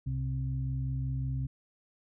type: harmonic tone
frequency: 65.41 Hz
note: C2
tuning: in tune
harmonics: 1 / 2 / 4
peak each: -36 / -31 / -44 dBFS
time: 0.06-1.47 s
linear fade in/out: 10 ms
effects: none